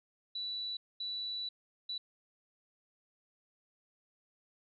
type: tone bursts at uneven times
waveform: sine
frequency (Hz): 3951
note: B7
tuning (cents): 0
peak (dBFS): -36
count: 3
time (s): 0.35-0.77 / 1-1.49 / 1.89-1.98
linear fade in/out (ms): 5
effects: none